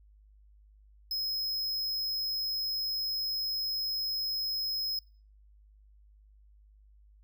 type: tone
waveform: square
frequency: 5120 Hz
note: D#8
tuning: 49 cents sharp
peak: -31 dBFS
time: 1.11-4.99 s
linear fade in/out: 2 ms
effects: noise-tail reverb RT60 0.4 s tail -24 dB re dry + added 51 Hz sine -56 dBFS peak until 7.23 s